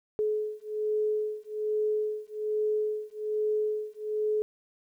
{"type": "beating tone pair", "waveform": "sine", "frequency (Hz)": [426.1, 427.3], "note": ["G#4", "G#4"], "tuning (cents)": [44, 49], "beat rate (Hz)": 1.2, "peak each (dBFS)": -30, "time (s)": [0.19, 4.42], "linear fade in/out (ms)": 0, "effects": ["11-bit"]}